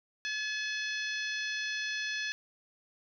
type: harmonic tone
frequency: 856 Hz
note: A5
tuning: 48 cents flat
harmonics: 2 / 3 / 4 / 5 / 6 / 7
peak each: -35 / -39 / -41 / -43 / -45 / -46 dBFS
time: 0.25-2.32 s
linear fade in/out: 0 ms
effects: none